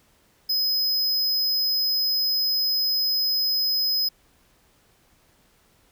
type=tone; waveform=square; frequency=5060 Hz; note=D#8; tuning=28 cents sharp; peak=-21 dBFS; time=0.49-4.09 s; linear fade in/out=10 ms; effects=pink hiss -61 dBFS RMS until 5.91 s

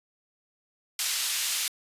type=band-pass noise; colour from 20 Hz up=pink; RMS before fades=-29 dBFS; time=0.99-1.68 s; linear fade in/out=2 ms; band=3000 to 13000 Hz; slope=12 dB/octave; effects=resampled to 32000 Hz

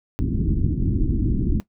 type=low-pass noise; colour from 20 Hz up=pink; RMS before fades=-21 dBFS; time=0.19-1.6 s; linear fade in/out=0 ms; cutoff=330 Hz; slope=48 dB/octave; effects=noise-tail reverb RT60 0.1 s tail -17 dB re dry

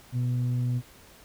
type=tone pair together; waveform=sine; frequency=123.47 / 246.9 Hz; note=B2 / B3; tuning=0 / 0 cents; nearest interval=octave; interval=1200 cents; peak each=-23 / -34 dBFS; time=0.12-0.82 s; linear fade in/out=50 ms; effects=tanh soft clip ceiling -20 dBFS + pink hiss -53 dBFS RMS until 1.24 s

